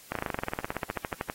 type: slowing click train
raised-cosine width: 0.5 ms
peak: -15 dBFS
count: 22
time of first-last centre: 0.12-1.299 s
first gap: 33 ms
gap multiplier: 1.05
effects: white hiss -52 dBFS RMS until 1.34 s + AAC 48 kbps

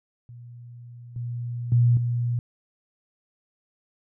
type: tone with level steps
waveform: sine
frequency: 120 Hz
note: B2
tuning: 49 cents flat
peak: -40 / -28 / -15 / -22 dBFS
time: 0.29-2.39 s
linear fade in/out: 0 ms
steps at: 1.16 / 1.72 / 1.97 s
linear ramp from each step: 2 ms
effects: none

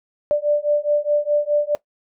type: beating tone pair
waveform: sine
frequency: 587.3 / 592.1 Hz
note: D5 / D5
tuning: 0 / +14 cents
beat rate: 4.8 Hz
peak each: -19 dBFS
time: 0.31-1.75 s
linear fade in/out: 0 ms
effects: noise-tail reverb RT60 0.1 s tail -19 dB re dry

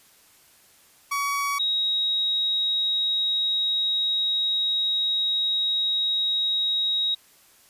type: tone pair in turn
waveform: 30% pulse / sine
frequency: 1129 / 3797 Hz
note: C#6 / A#7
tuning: +31 / +31 cents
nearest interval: octave + major sixth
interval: 2100 cents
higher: second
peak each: -21 dBFS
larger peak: neither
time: 1.11-1.59 / 1.59-7.15 s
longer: second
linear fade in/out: 10 ms
effects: white hiss -56 dBFS RMS until 7.69 s + resampled to 32000 Hz

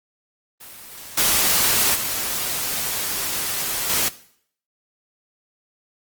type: noise with level steps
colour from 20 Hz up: white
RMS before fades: -40 / -38 / -18 / -25 / -20 dBFS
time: 0.6-4.09 s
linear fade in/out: 10 ms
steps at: 0.91 / 1.17 / 1.94 / 3.89 s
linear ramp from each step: 10 ms
effects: noise-tail reverb RT60 0.6 s tail -17 dB re dry + Opus 24 kbps

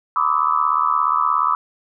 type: tone cluster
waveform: sine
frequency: 959 / 1014 / 1140 / 1217 / 1294 Hz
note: A#5 / B5 / C#6 / D#6 / E6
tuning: +49 / +45 / +48 / -39 / -32 cents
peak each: -29 / -22 / -20 / -21 / -21 dBFS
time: 0.16-1.55 s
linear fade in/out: 2 ms
effects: none

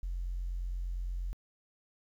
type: tone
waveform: sine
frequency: 44.33 Hz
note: F1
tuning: 27 cents sharp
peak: -32 dBFS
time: 0.03-1.33 s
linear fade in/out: 0 ms
effects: tanh soft clip ceiling -29 dBFS + 11-bit

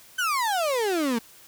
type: exponential sweep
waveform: 35% pulse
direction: down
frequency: 1552 to 220 Hz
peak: -21 dBFS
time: 0.18-1.19 s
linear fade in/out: 10 ms
effects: white hiss -51 dBFS RMS until 1.47 s

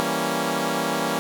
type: chord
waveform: 10% pulse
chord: E diminished seventh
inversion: none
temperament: equal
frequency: 164.81 / 196 / 233.1 / 277.2 Hz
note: E3 / G3 / Bb3 / Db4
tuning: 0 / 0 / 0 / 0 cents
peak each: -21 / -21 / -19 / -19 dBFS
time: 0-1.19 s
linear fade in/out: 0 ms
effects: none

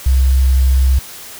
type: tone with quantisation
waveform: sine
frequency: 65.41 Hz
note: C2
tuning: in tune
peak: -8 dBFS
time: 0.06-0.99 s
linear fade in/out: 5 ms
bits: 6
effects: white hiss -33 dBFS RMS until 1.39 s

